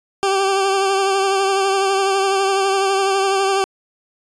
20% pulse tone with vibrato, 389.5 Hz, G4, 11 cents flat, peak -10 dBFS, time 0.23-3.64 s, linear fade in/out 0 ms, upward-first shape triangle, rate 12 Hz, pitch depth 37 cents each way, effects resampled to 22050 Hz

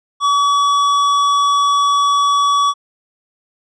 sine tone with hard clipping, 1138 Hz, C#6, 45 cents sharp, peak -13 dBFS, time 0.2-2.74 s, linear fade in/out 50 ms, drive 15 dB, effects low-pass 6000 Hz 12 dB/octave

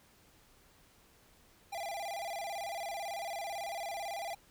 square tone with vibrato, 734 Hz, F#5, 14 cents flat, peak -38 dBFS, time 1.72-4.35 s, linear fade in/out 10 ms, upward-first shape square, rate 18 Hz, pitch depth 150 cents each way, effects pink hiss -64 dBFS RMS until 4.5 s

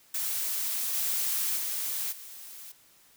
blue noise with level steps, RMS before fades -31 / -29 / -32 / -45 dBFS, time 0.14-2.72 s, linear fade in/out 5 ms, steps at 0.93 / 1.56 / 2.11 s, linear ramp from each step 20 ms, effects white hiss -60 dBFS RMS until 3.16 s

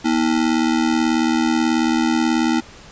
square ring-modulated tone, 280 Hz, C#4, 18 cents sharp, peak -13 dBFS, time 0.04-2.61 s, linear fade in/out 20 ms, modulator 39.2 Hz, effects pink hiss -42 dBFS RMS until 2.91 s + resampled to 16000 Hz

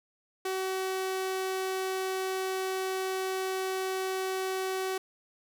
sawtooth tone, 378.1 Hz, F#4, 38 cents sharp, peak -26 dBFS, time 0.45-4.98 s, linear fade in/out 5 ms, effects none

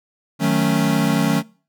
square chord, D# half-diminished seventh, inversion none, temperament equal, 155.56 / 185 / 220 / 277.2 Hz, D#3 / F#3 / A3 / C#4, 0 / 0 / 0 / 0 cents, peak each -22 dBFS, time 0.39-1.43 s, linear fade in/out 50 ms, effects noise-tail reverb RT60 0.4 s tail -23 dB re dry

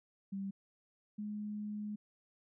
sine tone pair in turn, 195.8 / 209.5 Hz, G3 / G#3, -2 / +15 cents, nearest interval minor second, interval 117 cents, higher second, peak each -37 / -38 dBFS, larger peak first, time 0.32-0.51 / 1.18-1.96 s, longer second, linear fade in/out 10 ms, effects none

